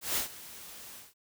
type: noise with ADSR envelope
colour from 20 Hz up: white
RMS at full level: -29 dBFS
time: 0.01-1.14 s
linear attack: 150 ms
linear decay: 120 ms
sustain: -18 dB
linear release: 180 ms
effects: none